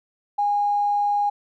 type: tone with tanh clipping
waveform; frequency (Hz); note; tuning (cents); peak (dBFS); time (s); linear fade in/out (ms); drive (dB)
triangle; 820; G#5; -22; -18; 0.38-1.3; 10; 3
effects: none